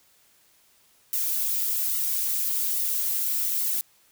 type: noise with flanger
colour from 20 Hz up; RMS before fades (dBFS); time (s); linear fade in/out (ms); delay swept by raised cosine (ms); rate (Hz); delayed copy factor
violet; -26; 1.13-3.81; 0; 1.2 to 6.2; 1.2; -1
effects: white hiss -61 dBFS RMS until 4.11 s